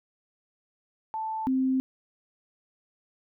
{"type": "tone pair in turn", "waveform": "sine", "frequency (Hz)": [880, 261.6], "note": ["A5", "C4"], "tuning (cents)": [0, 0], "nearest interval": "octave + major sixth", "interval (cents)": 2100, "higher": "first", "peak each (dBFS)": [-29, -22], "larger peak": "second", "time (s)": [[1.14, 1.47], [1.47, 1.8]], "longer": "neither", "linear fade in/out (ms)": 0, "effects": []}